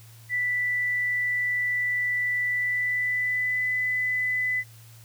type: tone with pitch glide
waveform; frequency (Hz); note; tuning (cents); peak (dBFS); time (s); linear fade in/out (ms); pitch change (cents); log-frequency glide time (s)
sine; 1975.5 to 2003; B6 to B6; 0 to +24; -23; 0.29-4.64; 50; +24; 2.48-3.68
effects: added 113 Hz sine -47 dBFS peak until 5.04 s + white hiss -54 dBFS RMS until 5.04 s